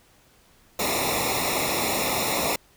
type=noise with comb filter; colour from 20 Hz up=pink; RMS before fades=-25 dBFS; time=0.79-2.56 s; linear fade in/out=5 ms; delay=0.64 ms; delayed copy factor=-1; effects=pink hiss -58 dBFS RMS until 2.76 s

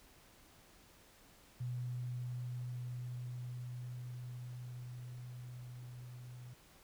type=tone with level ramp; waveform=sine; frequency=123.47 Hz; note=B2; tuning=in tune; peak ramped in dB=-37 to -48 dBFS; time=1.6-6.54 s; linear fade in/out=10 ms; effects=pink hiss -63 dBFS RMS until 6.83 s

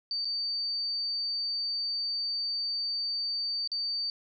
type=tone with dropouts; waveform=sine; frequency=4600 Hz; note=D8; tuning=37 cents flat; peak=-29 dBFS; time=0.11-4.1 s; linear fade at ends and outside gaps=1 ms; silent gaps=0.247-0.253 / 3.675-3.717 s; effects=none

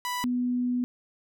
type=tone pair in turn; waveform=sawtooth / sine; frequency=987.8 / 246.9 Hz; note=B5 / B3; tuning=0 / 0 cents; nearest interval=2 octaves; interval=2400 cents; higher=first; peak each=-25 / -24 dBFS; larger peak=second; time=0.05-0.24 / 0.24-0.84 s; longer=second; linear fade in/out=0 ms; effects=none

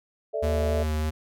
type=chord; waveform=sine; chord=A suspended fourth; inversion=none; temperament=equal; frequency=440 / 587.3 / 659.3 Hz; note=A4 / D5 / E5; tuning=0 / 0 / 0 cents; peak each=-30 dBFS; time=0.33-0.84 s; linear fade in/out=20 ms
type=tone with vibrato; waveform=square; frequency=77.4 Hz; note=D#2; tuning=9 cents flat; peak=-25 dBFS; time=0.42-1.11 s; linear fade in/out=20 ms; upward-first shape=sine; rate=3.3 Hz; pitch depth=11 cents each way
effects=none

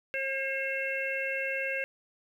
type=harmonic tone; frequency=538 Hz; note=C5; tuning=48 cents sharp; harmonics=1 / 3 / 4 / 5; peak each=-35 / -35 / -35 / -35 dBFS; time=0.14-1.84 s; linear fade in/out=0 ms; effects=10-bit

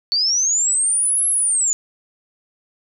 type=linear two-way sweep; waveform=sine; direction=up then down; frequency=4435 to 11170 to 6840 Hz; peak=-15 dBFS; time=0.12-1.73 s; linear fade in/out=0 ms; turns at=1.28 s; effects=none

